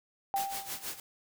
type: tone with exponential decay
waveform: sine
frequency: 787 Hz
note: G5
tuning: 7 cents sharp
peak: -26 dBFS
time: 0.34-0.99 s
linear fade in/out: 0 ms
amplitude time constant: 140 ms
type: noise with tremolo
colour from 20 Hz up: white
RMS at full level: -37 dBFS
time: 0.36-1 s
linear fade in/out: 2 ms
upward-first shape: sine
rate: 6.2 Hz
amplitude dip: 80%
effects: none